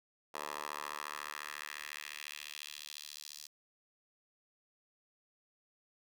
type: tone with high-pass filter sweep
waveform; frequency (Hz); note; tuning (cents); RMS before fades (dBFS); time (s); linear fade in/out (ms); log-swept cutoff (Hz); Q
10% pulse; 74.2; D2; +18; -45; 0.34-3.47; 5; 750 to 5000; 1.7
effects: none